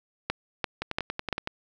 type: two click trains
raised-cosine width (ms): 0.3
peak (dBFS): -10 / -14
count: 4 / 8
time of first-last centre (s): 0.3-1.327 / 0.82-1.474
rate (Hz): 2.92 / 10.7
effects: none